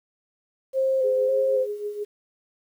sine tone with vibrato, 523.3 Hz, C5, in tune, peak -19 dBFS, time 0.73-1.67 s, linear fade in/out 50 ms, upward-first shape square, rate 1.8 Hz, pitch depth 23 cents each way
sine tone with tremolo, 415.3 Hz, G#4, in tune, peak -25 dBFS, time 1.03-2.05 s, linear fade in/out 20 ms, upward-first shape triangle, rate 6.3 Hz, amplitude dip 70%
effects 9-bit

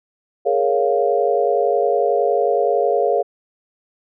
sine chord, Bb minor seventh, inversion third, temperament equal, 415.3 / 466.2 / 554.4 / 698.5 Hz, Ab4 / Bb4 / Db5 / F5, 0 / 0 / 0 / 0 cents, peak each -20 dBFS, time 0.45-3.23 s, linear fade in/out 20 ms, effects none

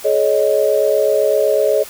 sine chord, Ab suspended fourth, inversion none, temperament equal with one note detuned, 425 / 554.4 / 622.3 Hz, Ab4 / Db5 / Eb5, +40 / 0 / 0 cents, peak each -16 dBFS, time 0.04-1.84 s, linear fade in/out 20 ms, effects white hiss -35 dBFS RMS until 1.89 s

